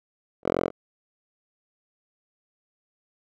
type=tone with band-pass filter; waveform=5% pulse; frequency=44 Hz; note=F1; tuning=14 cents sharp; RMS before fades=-25 dBFS; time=0.43-0.71 s; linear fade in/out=50 ms; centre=580 Hz; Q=1.3; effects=none